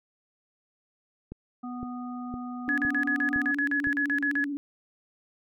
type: click train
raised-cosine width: 3 ms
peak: -25 dBFS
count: 6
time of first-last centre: 1.32-3.871 s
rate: 1.96 Hz
type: harmonic tone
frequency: 246.9 Hz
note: B3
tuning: in tune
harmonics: 1 / 3 / 5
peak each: -34 / -43 / -43 dBFS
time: 1.63-3.52 s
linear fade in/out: 10 ms
type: tone with vibrato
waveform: sine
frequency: 284.9 Hz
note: C#4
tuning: 48 cents sharp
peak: -29 dBFS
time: 2.68-4.57 s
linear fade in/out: 0 ms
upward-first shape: square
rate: 16 Hz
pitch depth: 37 cents each way
type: tone bursts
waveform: sine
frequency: 1693 Hz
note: G#6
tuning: 33 cents sharp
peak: -24 dBFS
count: 14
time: 2.69-4.441 s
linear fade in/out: 0 ms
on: 87 ms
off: 41 ms
effects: none